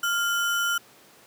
sine tone with sample-and-hold, 1396.9 Hz, F6, in tune, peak -22 dBFS, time 0.03-0.78 s, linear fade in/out 5 ms, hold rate 4410 Hz, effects pink hiss -53 dBFS RMS until 1.26 s + high-pass 200 Hz 12 dB/octave

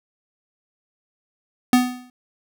square tone with exponential decay, 249.3 Hz, B3, 16 cents sharp, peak -10 dBFS, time 1.73-2.1 s, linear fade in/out 2 ms, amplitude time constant 80 ms, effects none

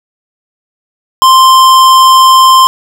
sine tone with hard clipping, 1046.5 Hz, C6, in tune, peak -3 dBFS, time 1.22-2.67 s, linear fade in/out 0 ms, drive 17 dB, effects none

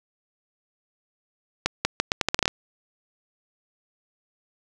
accelerating click train, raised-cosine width 0.2 ms, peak -3 dBFS, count 11, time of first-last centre 1.66-2.479 s, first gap 190 ms, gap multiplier 0.79, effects none

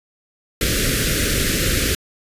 pink band-stop noise, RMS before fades -19 dBFS, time 0.61-1.95 s, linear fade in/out 2 ms, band 550 to 1400 Hz, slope 48 dB/octave, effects resampled to 32000 Hz

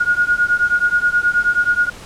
sine beating tone pair, 1433 / 1442.4 Hz, F6 / F#6, +44 / -45 cents, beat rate 9.4 Hz, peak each -16 dBFS, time 0-1.9 s, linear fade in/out 10 ms, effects pink hiss -37 dBFS RMS until 2.05 s + low-pass 9000 Hz 12 dB/octave

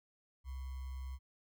sine tone with sample-and-hold, 65.41 Hz, C2, in tune, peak -40 dBFS, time 0.44-1.19 s, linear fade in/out 50 ms, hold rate 1050 Hz, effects none

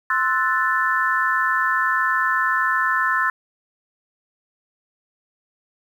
sine chord, F# half-diminished seventh, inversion second, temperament equal, 1046.5 / 1318.5 / 1480 / 1760 Hz, C6 / E6 / F#6 / A6, 0 / 0 / 0 / 0 cents, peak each -23 / -23 / -25 / -21 dBFS, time 0.1-3.3 s, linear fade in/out 2 ms, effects 8-bit

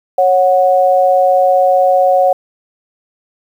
sine tone pair together, 551 / 735.5 Hz, C#5 / F#5, -11 / -11 cents, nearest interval perfect fourth, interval 500 cents, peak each -10 dBFS, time 0.18-2.33 s, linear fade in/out 5 ms, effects 7-bit

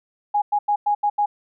sine tone bursts at uneven times, 827 Hz, G#5, 8 cents flat, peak -16 dBFS, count 6, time 0.34-0.42 / 0.52-0.59 / 0.68-0.76 / 0.86-0.95 / 1.03-1.1 / 1.18-1.26 s, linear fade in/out 10 ms, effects none

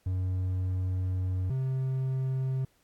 triangle tone pair in turn, 92.5 / 131.57 Hz, F#2 / C3, 0 / +10 cents, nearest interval tritone, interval 610 cents, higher second, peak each -25 dBFS, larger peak neither, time 0.06-1.5 / 1.5-2.65 s, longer first, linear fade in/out 5 ms, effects pink hiss -69 dBFS RMS until 2.83 s + AAC 64 kbps

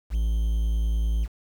triangle tone with quantisation, 55 Hz, A1, in tune, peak -19 dBFS, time 0.1-1.28 s, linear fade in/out 50 ms, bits 8, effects none

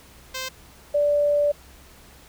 5% pulse / sine tone pair in turn, 520 / 583.7 Hz, C5 / D5, -11 / -11 cents, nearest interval major second, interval 200 cents, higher second, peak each -17 dBFS, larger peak neither, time 0.34-0.49 / 0.94-1.52 s, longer second, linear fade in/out 10 ms, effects added 65 Hz sine -52 dBFS peak until 2.28 s + pink hiss -50 dBFS RMS until 2.28 s

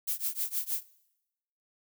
violet noise with tremolo, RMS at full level -29 dBFS, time 0.07-0.83 s, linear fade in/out 10 ms, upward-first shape triangle, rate 6.4 Hz, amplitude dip 100%, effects noise-tail reverb RT60 0.9 s tail -21 dB re dry

